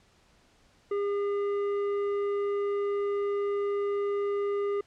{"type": "tone with tanh clipping", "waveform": "triangle", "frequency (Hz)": 404.8, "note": "G#4", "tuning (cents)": -44, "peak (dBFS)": -28, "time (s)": [0.91, 4.81], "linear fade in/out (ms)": 5, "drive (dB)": 13, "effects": ["pink hiss -63 dBFS RMS until 4.86 s", "low-pass 7000 Hz 12 dB/octave"]}